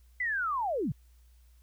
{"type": "linear sweep", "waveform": "sine", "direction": "down", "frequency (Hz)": [2036, 103.83], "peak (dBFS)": -28, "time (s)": [0.2, 0.92], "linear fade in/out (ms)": 5, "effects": ["added 60 Hz sine -56 dBFS peak until 1.62 s", "white hiss -71 dBFS RMS until 1.62 s"]}